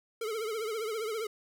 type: tone with vibrato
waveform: square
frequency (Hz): 440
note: A4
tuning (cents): 0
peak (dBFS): -33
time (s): 0.21-1.27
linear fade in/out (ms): 5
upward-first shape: triangle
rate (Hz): 15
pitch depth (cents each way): 110
effects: none